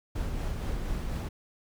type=noise with tremolo; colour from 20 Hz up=brown; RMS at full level=-31 dBFS; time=0.15-1.29 s; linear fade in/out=10 ms; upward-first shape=sine; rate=4.2 Hz; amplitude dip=25%; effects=none